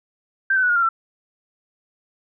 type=tone with pitch steps; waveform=sine; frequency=1569 / 1520.8 / 1474.1 / 1428.8 / 1385 / 1342.4 Hz; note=G6 / F#6 / F#6 / F6 / F6 / E6; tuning=+1 / +47 / -7 / +39 / -15 / +31 cents; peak=-15 dBFS; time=0.5-0.89 s; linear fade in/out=5 ms; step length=65 ms; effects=none